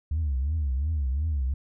sine tone with vibrato, 71.9 Hz, D2, 36 cents flat, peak -22 dBFS, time 0.11-1.54 s, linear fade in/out 5 ms, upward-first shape triangle, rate 2.8 Hz, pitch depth 240 cents each way, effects tanh soft clip ceiling -21 dBFS

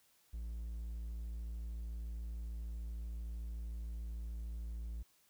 triangle tone, 56.7 Hz, A#1, 47 cents flat, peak -38 dBFS, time 0.33-5.03 s, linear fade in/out 10 ms, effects white hiss -71 dBFS RMS until 5.29 s

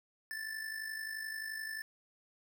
square tone with amplitude modulation, 1760 Hz, A6, in tune, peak -37 dBFS, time 0.31-1.82 s, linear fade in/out 0 ms, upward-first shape sine, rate 51.5 Hz, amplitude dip 60%, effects 11-bit

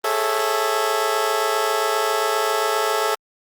20% pulse chord, A major seventh, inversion third, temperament just, 412.5 / 440 / 550 / 660 Hz, G#4 / A4 / C#5 / E5, -12 / 0 / -14 / +2 cents, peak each -21 / -18 / -22 / -21 dBFS, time 0.04-3.15 s, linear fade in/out 5 ms, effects Opus 24 kbps

